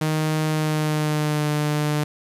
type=tone with pitch glide; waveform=sawtooth; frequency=155.56 to 149.65 Hz; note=D#3 to D3; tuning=0 to +33 cents; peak=-16 dBFS; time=0.01-2.04 s; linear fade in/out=5 ms; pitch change=-67 cents; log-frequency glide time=0.47-1.51 s; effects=resampled to 32000 Hz + 9-bit